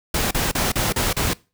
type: noise bursts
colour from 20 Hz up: pink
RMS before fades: -21 dBFS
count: 6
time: 0.14-1.335 s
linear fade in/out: 5 ms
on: 170 ms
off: 35 ms
effects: noise-tail reverb RT60 0.3 s tail -22 dB re dry